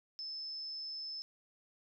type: tone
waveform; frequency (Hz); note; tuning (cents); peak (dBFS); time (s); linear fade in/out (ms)
sine; 5250; E8; -8; -40; 0.19-1.22; 0
effects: none